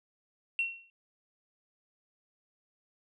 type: tone with exponential decay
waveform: sine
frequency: 2726 Hz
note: F7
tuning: 43 cents flat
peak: -24 dBFS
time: 0.59-0.9 s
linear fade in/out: 1 ms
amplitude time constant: 67 ms
effects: tanh soft clip ceiling -20 dBFS